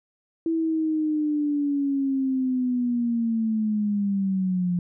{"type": "linear sweep", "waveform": "sine", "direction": "down", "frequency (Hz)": [329.6, 174.61], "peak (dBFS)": -21, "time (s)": [0.46, 4.79], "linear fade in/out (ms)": 2, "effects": []}